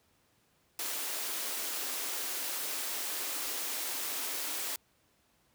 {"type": "high-pass noise", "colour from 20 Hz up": "white", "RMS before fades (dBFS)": -36, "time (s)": [0.79, 4.76], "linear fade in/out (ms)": 2, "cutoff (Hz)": 250, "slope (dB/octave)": 48, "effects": ["pink hiss -70 dBFS RMS until 5.54 s", "high-pass 60 Hz 12 dB/octave"]}